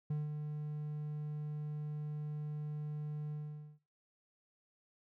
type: tone with ADSR envelope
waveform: triangle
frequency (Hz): 150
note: D3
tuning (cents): +37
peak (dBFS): -30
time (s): 0.1-3.79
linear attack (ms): 7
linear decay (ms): 170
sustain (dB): -6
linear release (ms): 470
effects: noise-tail reverb RT60 0.4 s tail -17 dB re dry